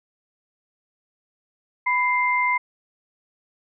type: tone pair together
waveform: sine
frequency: 992.9 / 2093 Hz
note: B5 / C7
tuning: +9 / 0 cents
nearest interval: octave + minor second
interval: 1291 cents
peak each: -21 dBFS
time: 1.86-2.58 s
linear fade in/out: 10 ms
effects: none